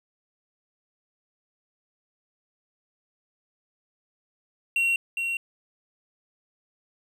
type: tone with echo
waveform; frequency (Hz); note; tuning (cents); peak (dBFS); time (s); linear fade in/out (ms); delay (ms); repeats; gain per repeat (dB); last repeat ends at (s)
triangle; 2739; F7; -34; -19; 4.76-4.96; 2; 410; 1; -5; 5.37
effects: none